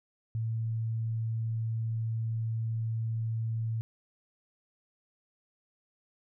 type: tone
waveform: sine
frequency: 112.8 Hz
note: A2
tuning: 44 cents sharp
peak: -29 dBFS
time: 0.35-3.81 s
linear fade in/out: 0 ms
effects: none